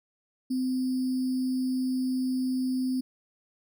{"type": "tone with sample-and-hold", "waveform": "sine", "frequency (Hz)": 257.1, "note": "C4", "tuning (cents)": -30, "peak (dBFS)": -25, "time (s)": [0.5, 3.01], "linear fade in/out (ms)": 10, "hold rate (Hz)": 4900, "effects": []}